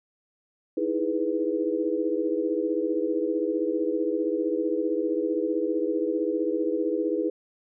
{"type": "chord", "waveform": "sine", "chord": "E major seventh", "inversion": "third", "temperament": "equal with one note detuned", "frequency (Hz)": [314.2, 329.6, 415.3, 493.9], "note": ["D#4", "E4", "G#4", "B4"], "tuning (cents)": [17, 0, 0, 0], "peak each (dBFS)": -29, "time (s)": [0.77, 7.3], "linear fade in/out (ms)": 5, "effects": []}